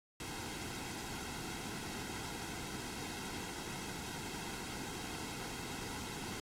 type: noise with comb filter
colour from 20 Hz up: pink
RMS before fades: -43 dBFS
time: 0.2-6.4 s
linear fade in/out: 2 ms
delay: 1.7 ms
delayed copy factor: -0.65
effects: low-pass 10000 Hz 12 dB/octave + AAC 64 kbps